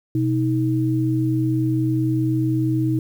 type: tone pair together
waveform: sine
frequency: 125.64 / 316.6 Hz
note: B2 / D#4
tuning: +30 / +30 cents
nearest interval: octave + major third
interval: 1600 cents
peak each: -20 dBFS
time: 0.15-2.99 s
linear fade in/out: 2 ms
effects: 8-bit